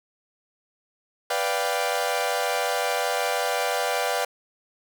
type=chord; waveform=sawtooth; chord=G dominant seventh; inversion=first; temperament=equal; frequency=493.9 / 587.3 / 698.5 / 784 Hz; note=B4 / D5 / F5 / G5; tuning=0 / 0 / 0 / 0 cents; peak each=-25 dBFS; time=1.3-4.25 s; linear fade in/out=5 ms; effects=none